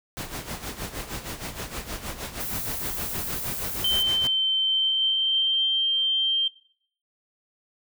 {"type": "noise with tremolo", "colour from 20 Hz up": "pink", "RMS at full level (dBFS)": -32, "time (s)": [0.17, 4.27], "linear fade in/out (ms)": 0, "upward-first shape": "sine", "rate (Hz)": 6.4, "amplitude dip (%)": 70}
{"type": "noise", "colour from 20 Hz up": "violet", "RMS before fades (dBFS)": -32, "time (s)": [2.4, 4.03], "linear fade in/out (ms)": 5}
{"type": "tone with pitch glide", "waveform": "sine", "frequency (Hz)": [3100, 3151], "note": ["G7", "G7"], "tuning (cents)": [-20, 8], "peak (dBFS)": -20, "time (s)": [3.84, 6.48], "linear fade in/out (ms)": 5, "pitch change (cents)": 28, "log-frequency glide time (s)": [4.59, 5.68]}
{"effects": ["noise-tail reverb RT60 0.6 s tail -18 dB re dry"]}